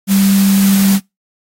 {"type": "tone in noise", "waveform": "sine", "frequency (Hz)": 196, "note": "G3", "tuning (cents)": 0, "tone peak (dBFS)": -8, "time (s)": [0.07, 1], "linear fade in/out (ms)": 50, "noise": "white", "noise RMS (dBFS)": -20, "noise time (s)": [0.07, 1], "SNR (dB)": 9, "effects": ["noise-tail reverb RT60 0.2 s tail -24 dB re dry", "AAC 48 kbps"]}